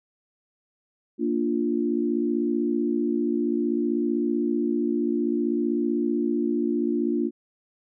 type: chord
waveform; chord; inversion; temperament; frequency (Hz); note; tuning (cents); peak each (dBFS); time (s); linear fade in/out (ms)
sine; Bb major; none; equal; 233.1 / 293.7 / 349.2; Bb3 / D4 / F4; 0 / 0 / 0; -26; 1.18-7.31; 50
effects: none